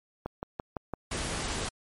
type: click train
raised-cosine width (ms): 1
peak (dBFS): -19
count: 5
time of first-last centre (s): 0.26-0.937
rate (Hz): 5.91
type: noise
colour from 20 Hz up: pink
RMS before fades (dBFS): -33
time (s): 1.11-1.69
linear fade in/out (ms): 5
effects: MP3 48 kbps